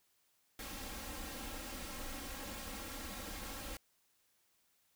pink noise with comb filter, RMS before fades -45 dBFS, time 0.59-3.77 s, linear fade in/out 2 ms, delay 3.7 ms, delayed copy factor +1, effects white hiss -75 dBFS RMS until 4.95 s

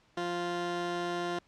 15% pulse tone pair together, 174.6 / 349.2 Hz, F3 / F4, 0 / 0 cents, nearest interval octave, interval 1200 cents, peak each -32 / -28 dBFS, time 0.17-1.39 s, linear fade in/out 5 ms, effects pink hiss -66 dBFS RMS until 1.47 s + low-pass 5000 Hz 12 dB/octave

